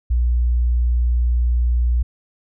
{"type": "tone", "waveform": "sine", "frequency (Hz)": 60, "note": "B1", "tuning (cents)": -49, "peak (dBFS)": -14, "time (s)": [0.1, 2.03], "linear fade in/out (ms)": 10, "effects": []}